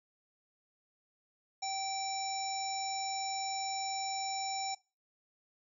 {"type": "harmonic tone with a mistuned harmonic", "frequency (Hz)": 775, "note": "G5", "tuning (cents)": -20, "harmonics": [1, 3, 5, 7, 9], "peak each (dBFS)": [-36, -46, -46, -41, -42], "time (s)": [1.62, 4.75], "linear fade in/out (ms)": 10, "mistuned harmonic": 5, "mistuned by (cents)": 34, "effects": ["noise-tail reverb RT60 0.3 s tail -22 dB re dry"]}